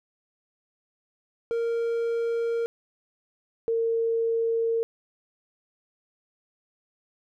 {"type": "tone pair in turn", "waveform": ["triangle", "sine"], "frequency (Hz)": [464.1, 457.2], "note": ["A#4", "A#4"], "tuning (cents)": [-8, -34], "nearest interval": "unison", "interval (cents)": 26, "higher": "first", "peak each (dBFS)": -22, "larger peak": "neither", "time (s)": [[1.51, 2.66], [3.68, 4.83]], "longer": "neither", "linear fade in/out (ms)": 0, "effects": []}